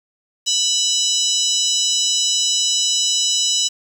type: harmonic tone with a mistuned harmonic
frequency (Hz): 988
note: B5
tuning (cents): 0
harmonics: 3 / 4 / 5 / 6 / 7 / 8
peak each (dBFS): -21 / -22 / -23 / -24 / -24 / -25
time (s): 0.46-3.69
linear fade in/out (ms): 20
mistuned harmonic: 5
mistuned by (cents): +70
effects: 7-bit